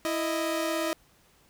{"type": "tone pair together", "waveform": "sawtooth", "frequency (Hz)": [329.6, 622.2], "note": ["E4", "D#5"], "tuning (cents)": [0, 0], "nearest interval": "major seventh", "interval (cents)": 1100, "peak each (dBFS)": -26, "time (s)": [0.05, 0.93], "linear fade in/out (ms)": 0, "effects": ["pink hiss -62 dBFS RMS until 1.49 s"]}